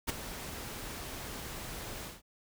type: noise with ADSR envelope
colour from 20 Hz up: pink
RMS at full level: -30 dBFS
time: 0.07-2.22 s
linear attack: 23 ms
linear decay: 16 ms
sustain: -12 dB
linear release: 180 ms
effects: none